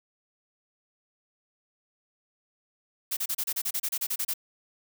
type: noise bursts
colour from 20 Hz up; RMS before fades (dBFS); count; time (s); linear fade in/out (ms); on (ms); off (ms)
blue; -29; 14; 3.11-4.339; 10; 59; 31
effects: none